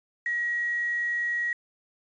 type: tone with quantisation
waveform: sine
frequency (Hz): 1905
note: A#6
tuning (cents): +37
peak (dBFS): -25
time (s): 0.26-1.53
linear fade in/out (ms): 2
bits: 8
effects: resampled to 16000 Hz